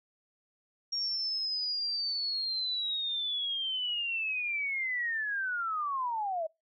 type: linear sweep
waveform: sine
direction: down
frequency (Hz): 5588 to 621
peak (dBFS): -30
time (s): 0.92-6.47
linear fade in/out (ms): 10
effects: noise-tail reverb RT60 0.2 s tail -22 dB re dry